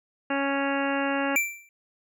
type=harmonic tone; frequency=277.2 Hz; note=C#4; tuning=in tune; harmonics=1 / 2 / 3 / 4 / 5 / 6 / 7 / 8 / 9 / 10; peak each=-28 / -30 / -32 / -36 / -35 / -33 / -38 / -41 / -42 / -36 dBFS; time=0.3-1.36 s; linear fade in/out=5 ms
type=tone with exponential decay; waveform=square; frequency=2346 Hz; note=D7; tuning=2 cents flat; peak=-18 dBFS; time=1.36-1.69 s; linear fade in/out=1 ms; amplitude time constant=71 ms
effects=none